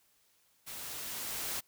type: noise with level ramp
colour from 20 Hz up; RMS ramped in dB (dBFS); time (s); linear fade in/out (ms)
white; -44 to -36; 0.66-1.61; 20
effects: white hiss -70 dBFS RMS until 1.67 s